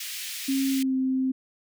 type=high-pass noise; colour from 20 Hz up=pink; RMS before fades=-35 dBFS; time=0-0.83 s; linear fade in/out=5 ms; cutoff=2200 Hz; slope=24 dB/octave
type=tone with pitch glide; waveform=sine; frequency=269.9 to 261.5 Hz; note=C#4 to C4; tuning=-46 to -1 cents; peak=-22 dBFS; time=0.48-1.32 s; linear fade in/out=10 ms; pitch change=-55 cents; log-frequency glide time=0.71-0.95 s
effects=none